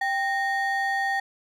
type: ring-modulated tone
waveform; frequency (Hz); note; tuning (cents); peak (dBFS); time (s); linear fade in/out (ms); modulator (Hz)
triangle; 1318.5; E6; 0; -18; 0.01-1.2; 5; 533
effects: none